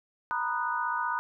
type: chord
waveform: sine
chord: B major seventh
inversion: third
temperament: equal with one note detuned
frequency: 932.3 / 987.8 / 1234.5 / 1480 Hz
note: A#5 / B5 / D#6 / F#6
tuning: 0 / 0 / -14 / 0 cents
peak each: -33 dBFS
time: 0.31-1.19 s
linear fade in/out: 0 ms
effects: none